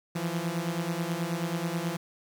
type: beating tone pair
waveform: sawtooth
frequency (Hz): 164.81 / 174.11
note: E3 / F3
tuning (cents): 0 / -5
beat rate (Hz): 9.3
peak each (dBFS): -28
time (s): 0.15-1.97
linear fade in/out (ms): 10
effects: 9-bit